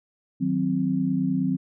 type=chord; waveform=sine; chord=C diminished; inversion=first; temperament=equal; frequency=155.56 / 185 / 261.6 Hz; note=Eb3 / Gb3 / C4; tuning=0 / 0 / 0 cents; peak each=-29 / -25 / -24 dBFS; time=0.4-1.57 s; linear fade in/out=20 ms; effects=none